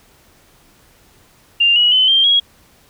sine tone with pitch steps, 2794 / 2914 / 3040 / 3171 / 3307 Hz, F7 / F#7 / F#7 / G7 / G#7, 0 / -27 / +46 / +19 / -8 cents, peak -9 dBFS, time 1.6-2.4 s, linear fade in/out 10 ms, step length 160 ms, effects pink hiss -51 dBFS RMS until 2.89 s

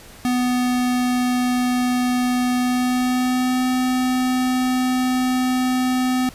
square tone with pitch glide, 248.5 to 254.2 Hz, B3 to C4, +11 to -50 cents, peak -18 dBFS, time 0.25-6.29 s, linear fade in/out 0 ms, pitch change +39 cents, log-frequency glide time 2.59-3.65 s, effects pink hiss -43 dBFS RMS until 6.34 s + resampled to 32000 Hz

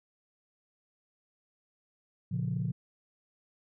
sine chord, Bb minor, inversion none, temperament just, 116.54 / 139.85 / 174.81 Hz, Bb2 / Db3 / F3, 0 / +16 / +2 cents, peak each -33 dBFS, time 2.31-2.72 s, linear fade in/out 10 ms, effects tanh soft clip ceiling -22 dBFS

